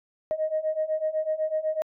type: beating tone pair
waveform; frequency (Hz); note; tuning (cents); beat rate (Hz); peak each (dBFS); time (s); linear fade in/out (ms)
sine; 620 / 628; D#5 / D#5; -6 / +16; 8; -28 / -26; 0.31-1.82; 0
effects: tanh soft clip ceiling -17 dBFS